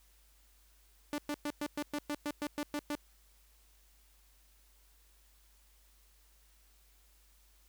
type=tone bursts; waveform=sawtooth; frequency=293.7 Hz; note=D4; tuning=in tune; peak=-30 dBFS; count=12; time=1.13-2.952 s; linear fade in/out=0 ms; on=51 ms; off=110 ms; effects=added 50 Hz sine -64 dBFS peak until 7.68 s + white hiss -68 dBFS RMS until 7.68 s